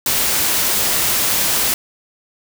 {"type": "noise", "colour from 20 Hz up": "white", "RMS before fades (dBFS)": -17, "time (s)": [0.06, 1.74], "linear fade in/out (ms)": 2, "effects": []}